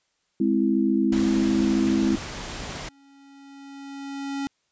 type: chord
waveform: sine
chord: Ab augmented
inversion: none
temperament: equal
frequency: 207.7 / 261.6 / 329.6 Hz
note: Ab3 / C4 / E4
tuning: 0 / 0 / 0 cents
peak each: -23 dBFS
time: 0.4-2.16 s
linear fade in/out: 5 ms
type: noise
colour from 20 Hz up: pink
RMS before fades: -34 dBFS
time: 1.12-2.89 s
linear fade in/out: 5 ms
type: tone with exponential growth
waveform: square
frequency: 277.2 Hz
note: C#4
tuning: in tune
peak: -26 dBFS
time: 2.3-4.47 s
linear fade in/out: 0 ms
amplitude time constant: 470 ms
effects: white hiss -71 dBFS RMS until 4.71 s + resampled to 16000 Hz

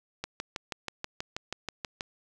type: click train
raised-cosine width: 0.2 ms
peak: -16 dBFS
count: 12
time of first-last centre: 0.24-2.008 s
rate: 6.22 Hz
effects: none

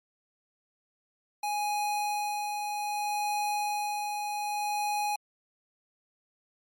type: tone with tremolo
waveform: square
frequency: 831 Hz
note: G#5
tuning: 1 cent sharp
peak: -28 dBFS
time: 1.43-5.16 s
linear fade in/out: 5 ms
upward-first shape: sine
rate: 0.63 Hz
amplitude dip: 35%
effects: MP3 64 kbps

